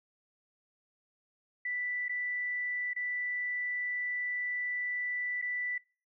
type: tone with dropouts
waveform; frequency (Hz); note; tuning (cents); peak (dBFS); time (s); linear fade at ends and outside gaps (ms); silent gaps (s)
sine; 1975.5; B6; 0; -32; 1.65-5.78; 5; 2.083-2.093 / 2.934-2.962 / 5.416-5.423
effects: noise-tail reverb RT60 0.4 s tail -24 dB re dry